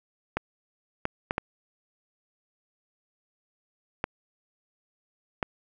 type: clicks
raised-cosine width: 0.5 ms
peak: -11 dBFS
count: 6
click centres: 0.37 / 1.054 / 1.309 / 1.381 / 4.041 / 5.428 s
effects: none